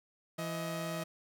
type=tone pair together; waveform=sawtooth; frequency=167.28 / 631 Hz; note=E3 / D#5; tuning=+26 / +24 cents; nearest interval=octave + major seventh; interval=2298 cents; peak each=-34 / -35 dBFS; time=0.38-1.04 s; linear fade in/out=10 ms; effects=none